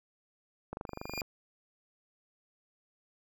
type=click train; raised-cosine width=1 ms; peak=-24 dBFS; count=13; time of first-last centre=0.73-1.218 s; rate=24.6 Hz
type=tone with exponential growth; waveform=25% pulse; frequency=2410 Hz; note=D7; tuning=44 cents sharp; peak=-29 dBFS; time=0.87-1.21 s; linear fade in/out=0 ms; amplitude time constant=73 ms
effects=none